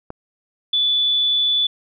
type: click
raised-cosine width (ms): 1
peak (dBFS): -17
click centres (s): 0.104
type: tone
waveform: sine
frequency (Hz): 3468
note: A7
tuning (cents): -26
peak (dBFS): -15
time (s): 0.73-1.67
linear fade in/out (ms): 5
effects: none